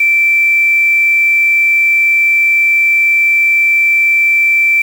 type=tone with quantisation; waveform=sine; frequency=2337 Hz; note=D7; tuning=9 cents flat; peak=-7 dBFS; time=0-4.82 s; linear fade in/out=5 ms; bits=5; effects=none